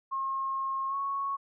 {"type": "tone with pitch glide", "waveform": "sine", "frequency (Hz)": [1076, 1105.6], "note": ["C6", "C#6"], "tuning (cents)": [48, -5], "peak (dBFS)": -29, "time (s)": [0.11, 1.37], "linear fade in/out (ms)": 20, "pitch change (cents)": 47, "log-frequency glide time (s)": [0.89, 0.95], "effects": []}